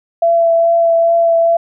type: tone with vibrato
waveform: sine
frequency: 671 Hz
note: E5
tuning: 31 cents sharp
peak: -8 dBFS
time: 0.22-1.57 s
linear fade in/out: 5 ms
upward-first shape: triangle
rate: 2.4 Hz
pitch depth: 15 cents each way
effects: none